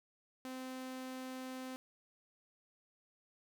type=tone; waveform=sawtooth; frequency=258.5 Hz; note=C4; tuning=21 cents flat; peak=-39 dBFS; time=0.45-1.76 s; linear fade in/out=0 ms; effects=none